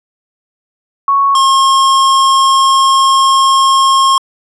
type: tone pair in turn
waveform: sine / square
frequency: 1108.7 / 1075.9 Hz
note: C#6 / C6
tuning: 0 / +48 cents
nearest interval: minor second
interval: 52 cents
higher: first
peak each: -7 dBFS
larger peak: neither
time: 1.08-1.35 / 1.35-4.18 s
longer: second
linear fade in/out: 2 ms
effects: resampled to 22050 Hz